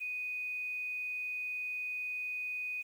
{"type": "tone with quantisation", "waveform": "sine", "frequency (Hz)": 2489, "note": "D#7", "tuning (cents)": 0, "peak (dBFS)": -35, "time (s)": [0, 2.83], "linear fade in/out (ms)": 20, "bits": 10, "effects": []}